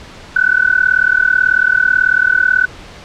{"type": "tone with amplitude modulation", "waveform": "sine", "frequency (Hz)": 1500, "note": "F#6", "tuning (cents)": 23, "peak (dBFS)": -5, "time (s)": [0.36, 2.66], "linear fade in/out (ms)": 5, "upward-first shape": "sine", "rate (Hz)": 38.2, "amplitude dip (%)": 95, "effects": ["pink hiss -35 dBFS RMS until 3.04 s", "low-pass 5000 Hz 12 dB/octave"]}